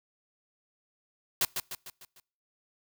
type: noise with echo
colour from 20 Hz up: white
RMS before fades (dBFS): -26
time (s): 1.41-1.45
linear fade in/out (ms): 2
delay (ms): 150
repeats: 5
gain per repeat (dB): -6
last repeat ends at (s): 2.2
effects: noise-tail reverb RT60 0.5 s tail -26 dB re dry